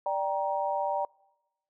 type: chord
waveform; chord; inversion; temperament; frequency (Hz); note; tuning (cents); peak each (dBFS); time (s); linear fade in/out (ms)
sine; G minor; second; just; 588 / 784 / 940.8; D5 / G5 / Bb5; +2 / 0 / +16; -31; 0.06-1.05; 2
effects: noise-tail reverb RT60 1.0 s tail -26 dB re dry